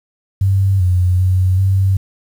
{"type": "tone with pitch steps", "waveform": "sine", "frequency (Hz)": [97, 90.4, 92.6, 96.1], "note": ["G2", "F#2", "F#2", "G2"], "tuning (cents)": [-18, -40, 2, -34], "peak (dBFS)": -10, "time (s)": [0.41, 1.97], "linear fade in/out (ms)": 5, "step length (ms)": 390, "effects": ["7-bit"]}